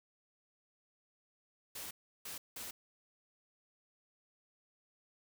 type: noise bursts at uneven times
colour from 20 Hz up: white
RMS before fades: -45 dBFS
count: 3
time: 1.75-1.91 / 2.25-2.38 / 2.56-2.71 s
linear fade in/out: 5 ms
effects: none